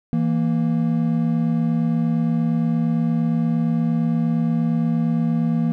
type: tone pair together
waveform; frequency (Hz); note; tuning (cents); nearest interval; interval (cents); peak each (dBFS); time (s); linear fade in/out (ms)
triangle; 164.47 / 233.1; E3 / A#3; -4 / 0; tritone; 604; -18; 0.13-5.72; 0
effects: none